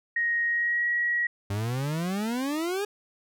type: tone with pitch glide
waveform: sine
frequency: 1875 to 1911.1 Hz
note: A#6 to A#6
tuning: +10 to +43 cents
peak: -23 dBFS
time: 0.16-1.27 s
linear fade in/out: 5 ms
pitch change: +33 cents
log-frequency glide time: 0.45-0.87 s
type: exponential sweep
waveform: 40% pulse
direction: up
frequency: 97.3 to 420 Hz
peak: -26 dBFS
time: 1.5-2.85 s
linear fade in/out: 5 ms
effects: none